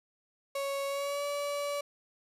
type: tone with pitch glide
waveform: 35% pulse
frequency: 554.4 to 574.6 Hz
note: C#5 to D5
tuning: 0 to -38 cents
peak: -30 dBFS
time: 0.55-1.81 s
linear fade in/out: 5 ms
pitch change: +62 cents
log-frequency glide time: 0.87-1.25 s
effects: resampled to 32000 Hz